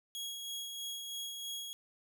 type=tone with tremolo; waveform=sawtooth; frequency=3312 Hz; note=G#7; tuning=5 cents flat; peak=-35 dBFS; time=0.15-1.73 s; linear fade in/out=0 ms; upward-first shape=sine; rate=3.1 Hz; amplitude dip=35%; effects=none